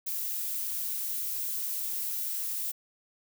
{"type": "noise", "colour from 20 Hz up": "violet", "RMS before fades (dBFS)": -33, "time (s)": [0.06, 2.72], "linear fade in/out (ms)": 10, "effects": []}